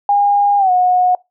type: tone with pitch glide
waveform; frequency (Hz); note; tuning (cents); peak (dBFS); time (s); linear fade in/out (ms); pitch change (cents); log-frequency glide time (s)
sine; 812 to 727.6; G#5 to F#5; -39 to -29; -9; 0.09-1.15; 2; -190; 0.58-0.71
effects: noise-tail reverb RT60 0.2 s tail -23 dB re dry